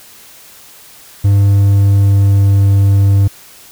triangle tone with pitch glide, 100 to 99.02 Hz, G2 to G2, +35 to +18 cents, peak -4 dBFS, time 1.24-3.28 s, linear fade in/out 10 ms, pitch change -17 cents, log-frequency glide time 1.34-2.69 s, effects white hiss -39 dBFS RMS until 3.71 s

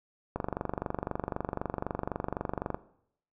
click train, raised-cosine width 1 ms, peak -17 dBFS, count 58, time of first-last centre 0.36-2.745 s, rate 23.9 Hz, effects noise-tail reverb RT60 0.7 s tail -17 dB re dry

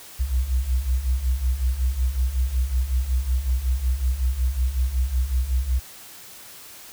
sine beating tone pair, 60.1 / 65.5 Hz, B1 / C2, -46 / +2 cents, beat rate 5.4 Hz, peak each -25 / -21 dBFS, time 0.19-5.8 s, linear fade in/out 20 ms, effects white hiss -43 dBFS RMS until 6.92 s

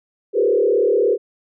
sine tone with frequency modulation, 440 Hz, A4, in tune, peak -13 dBFS, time 0.33-1.18 s, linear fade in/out 50 ms, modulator 36.6 Hz, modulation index 1.8, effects none

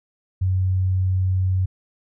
sine tone, 93.3 Hz, F#2, 15 cents sharp, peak -17 dBFS, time 0.41-1.66 s, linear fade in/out 10 ms, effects none

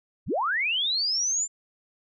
sine linear sweep, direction up, 33.43 to 7290 Hz, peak -23 dBFS, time 0.26-1.48 s, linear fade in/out 50 ms, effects none

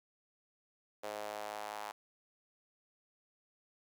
sawtooth tone with high-pass filter sweep, 105.2 Hz, G#2, 23 cents sharp, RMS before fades -43 dBFS, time 1.03-1.92 s, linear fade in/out 10 ms, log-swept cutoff 560 to 850 Hz, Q 2.7, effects none

